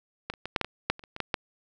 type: clicks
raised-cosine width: 0.3 ms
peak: -15 / -28 / -18 / -8 / -9 / -18 / -7 / -28 / -30 / -22 / -12 / -9 dBFS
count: 12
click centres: 0.3 / 0.338 / 0.456 / 0.562 / 0.613 / 0.646 / 0.9 / 0.994 / 1.038 / 1.164 / 1.203 / 1.342 s
effects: none